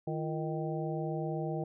harmonic tone with a mistuned harmonic, 155.9 Hz, D#3, 4 cents sharp, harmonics 1 / 2 / 3 / 4 / 5, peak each -35 / -38 / -40 / -41 / -42 dBFS, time 0.07-1.64 s, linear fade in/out 5 ms, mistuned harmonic 2, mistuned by +150 cents, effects none

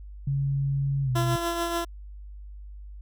sine tone with pitch glide, 138.6 to 126.36 Hz, C#3 to B2, 0 to +40 cents, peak -23 dBFS, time 0.27-1.36 s, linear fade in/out 5 ms, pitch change -160 cents, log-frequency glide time 1.03-1.11 s
15% pulse tone with tremolo, 340.2 Hz, F4, 45 cents flat, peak -18 dBFS, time 1.15-1.85 s, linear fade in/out 10 ms, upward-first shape triangle, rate 6.9 Hz, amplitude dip 45%
effects added 50 Hz sine -39 dBFS peak until 3.01 s

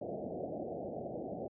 white low-pass noise, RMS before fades -40 dBFS, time 0.01-1.48 s, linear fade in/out 5 ms, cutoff 740 Hz, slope 96 dB/octave, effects high-pass 150 Hz 12 dB/octave

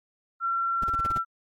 sine tone with pitch glide, 1360 to 1349 Hz, F6 to E6, -46 to +40 cents, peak -24 dBFS, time 0.4-1.25 s, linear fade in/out 50 ms, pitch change -14 cents, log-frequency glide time 0.8-1.02 s
brown noise bursts, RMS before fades -32 dBFS, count 7, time 0.82-1.179 s, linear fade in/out 5 ms, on 23 ms, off 33 ms
effects AAC 64 kbps

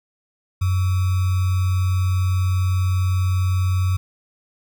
sine tone with sample-and-hold, 92.5 Hz, F#2, in tune, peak -16 dBFS, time 0.61-3.97 s, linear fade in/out 10 ms, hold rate 1225 Hz, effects none

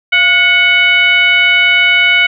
sine tone with frequency modulation, 2217 Hz, C#7, in tune, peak -6 dBFS, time 0.12-2.27 s, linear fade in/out 10 ms, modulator 765 Hz, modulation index 0.95, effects none

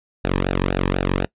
sawtooth tone with flanger, 46.25 Hz, F#1, in tune, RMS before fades -21 dBFS, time 0.24-1.26 s, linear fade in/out 10 ms, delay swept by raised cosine 0.91 to 1.44 ms, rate 4 Hz, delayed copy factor -0.8, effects noise-tail reverb RT60 0.1 s tail -24 dB re dry + resampled to 8000 Hz

